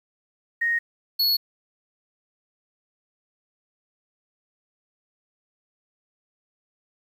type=tone pair in turn; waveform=sine / square; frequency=1864.7 / 4371 Hz; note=A#6 / C#8; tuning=0 / -25 cents; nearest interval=octave + minor third; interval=1475 cents; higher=second; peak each=-20 / -19 dBFS; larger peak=second; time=0.61-0.79 / 1.19-1.37 s; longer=neither; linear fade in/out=10 ms; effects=9-bit